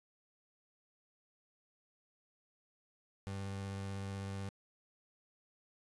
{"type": "tone with vibrato", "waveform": "30% pulse", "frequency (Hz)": 98, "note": "G2", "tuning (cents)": 0, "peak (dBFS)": -37, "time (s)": [3.27, 4.49], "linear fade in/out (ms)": 0, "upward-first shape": "sine", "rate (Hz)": 16, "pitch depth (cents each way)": 13, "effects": ["resampled to 24000 Hz"]}